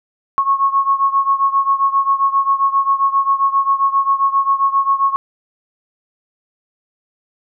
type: beating tone pair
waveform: sine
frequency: 1095 / 1102.5 Hz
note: C#6 / C#6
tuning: -22 / -10 cents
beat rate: 7.5 Hz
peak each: -14 / -17 dBFS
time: 0.38-5.16 s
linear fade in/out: 0 ms
effects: none